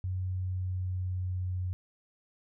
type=tone with pitch glide; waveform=sine; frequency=92.5 to 91.33 Hz; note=F#2 to F#2; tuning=0 to -22 cents; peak=-30 dBFS; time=0.04-1.73 s; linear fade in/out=0 ms; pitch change=-22 cents; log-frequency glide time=0.25-1.61 s; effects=none